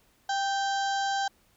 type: harmonic tone with a mistuned harmonic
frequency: 790 Hz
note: G5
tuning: 13 cents sharp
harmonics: 1 / 2 / 4 / 5 / 6 / 7 / 8 / 9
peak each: -27 / -33 / -39 / -41 / -43 / -44 / -45 / -46 dBFS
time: 0.29-1.28 s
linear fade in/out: 5 ms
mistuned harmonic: 2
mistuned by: -24 cents
effects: pink hiss -65 dBFS RMS until 1.56 s